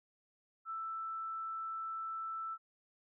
sine tone, 1324 Hz, E6, 7 cents sharp, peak -38 dBFS, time 0.65-2.58 s, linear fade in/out 50 ms, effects none

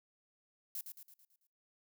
violet noise with echo, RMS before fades -41 dBFS, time 0.75-0.81 s, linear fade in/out 2 ms, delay 110 ms, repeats 6, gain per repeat -6 dB, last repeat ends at 1.47 s, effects noise-tail reverb RT60 0.6 s tail -25 dB re dry

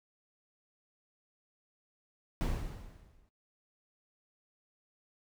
brown noise with exponential decay, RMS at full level -29 dBFS, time 2.41-3.29 s, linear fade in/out 0 ms, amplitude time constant 190 ms, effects noise-tail reverb RT60 0.1 s tail -18 dB re dry

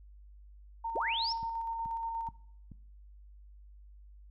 sine tone with tremolo, 914 Hz, A#5, 34 cents flat, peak -32 dBFS, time 0.84-2.29 s, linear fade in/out 10 ms, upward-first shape square, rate 8.4 Hz, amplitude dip 25%
sine linear sweep, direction up, 246.9 to 5588 Hz, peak -31 dBFS, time 0.95-1.33 s, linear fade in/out 10 ms
click train, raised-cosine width 5 ms, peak -35 dBFS, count 4, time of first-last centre 1.43-2.718 s, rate 2.33 Hz
effects noise-tail reverb RT60 0.6 s tail -19 dB re dry + added 50 Hz sine -51 dBFS peak until 4.3 s

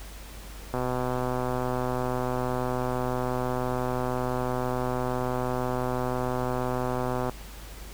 click train, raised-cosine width 1 ms, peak -15 dBFS, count 827, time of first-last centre 0.74-7.296 s, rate 126 Hz, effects added 50 Hz sine -41 dBFS peak until 7.93 s + pink hiss -46 dBFS RMS until 7.93 s

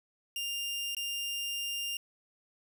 sawtooth tone with dropouts, 2800 Hz, F7, 4 cents sharp, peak -30 dBFS, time 0.36-1.97 s, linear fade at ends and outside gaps 2 ms, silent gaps 0.949-0.967 s, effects none

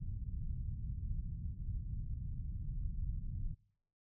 pink low-pass noise, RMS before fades -40 dBFS, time 0-3.55 s, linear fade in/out 20 ms, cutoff 140 Hz, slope 24 dB/octave, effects noise-tail reverb RT60 0.7 s tail -25 dB re dry

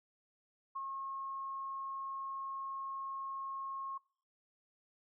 sine tone with ADSR envelope, 1083 Hz, C#6, 41 cents flat, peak -37 dBFS, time 0.75-3.98 s, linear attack 13 ms, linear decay 32 ms, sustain -2 dB, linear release 8 ms, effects noise-tail reverb RT60 0.5 s tail -21 dB re dry

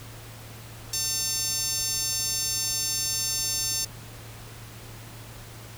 sawtooth tone with high-pass filter, 900 Hz, A5, 39 cents sharp, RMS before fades -28 dBFS, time 0.93-3.85 s, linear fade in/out 5 ms, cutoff 5800 Hz, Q 2.8, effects added 113 Hz sine -43 dBFS peak until 5.77 s + pink hiss -45 dBFS RMS until 5.77 s

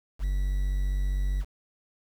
triangle tone with quantisation, 47.64 Hz, G1, 49 cents flat, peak -22 dBFS, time 0.19-1.45 s, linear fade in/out 50 ms, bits 8, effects none

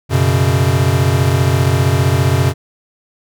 square chord, F# suspended fourth, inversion none, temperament equal, 92.5 / 123.47 / 138.59 Hz, F#2 / B2 / C#3, 0 / 0 / 0 cents, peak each -16 dBFS, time 0.09-2.54 s, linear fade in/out 50 ms, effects none

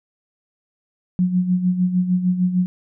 sine tone with tremolo, 181.4 Hz, F#3, 34 cents flat, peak -13 dBFS, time 1.19-2.66 s, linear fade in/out 0 ms, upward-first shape sine, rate 6.6 Hz, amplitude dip 65%, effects none

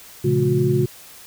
sine tone cluster, 115.5 / 136.9 / 169.1 / 211.2 / 361.9 Hz, A#2 / C#3 / E3 / G#3 / F#4, -16 / -21 / +44 / +29 / -38 cents, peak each -24 / -19 / -28 / -26 / -19 dBFS, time 0.24-0.86 s, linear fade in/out 10 ms, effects white hiss -43 dBFS RMS until 1.26 s

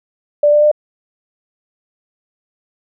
sine tone with pitch steps, 588 / 593.8 / 599.7 Hz, D5 / D5 / D5, +2 / +19 / +36 cents, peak -7 dBFS, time 0.43-0.715 s, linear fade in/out 5 ms, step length 95 ms, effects none

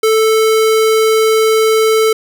square tone, 440 Hz, A4, in tune, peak -9 dBFS, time 0.03-2.13 s, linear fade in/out 5 ms, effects none

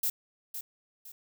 violet noise with echo, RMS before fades -29 dBFS, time 0.03-0.1 s, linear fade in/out 5 ms, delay 510 ms, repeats 2, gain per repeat -9 dB, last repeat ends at 1.12 s, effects none

